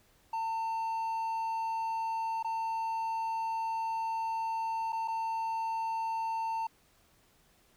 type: tone with dropouts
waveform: triangle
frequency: 900 Hz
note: A5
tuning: 39 cents sharp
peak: -29 dBFS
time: 0.33-6.67 s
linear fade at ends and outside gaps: 5 ms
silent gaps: 2.428-2.445 / 4.923-4.928 / 5.077-5.081 s
effects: pink hiss -66 dBFS RMS until 7.76 s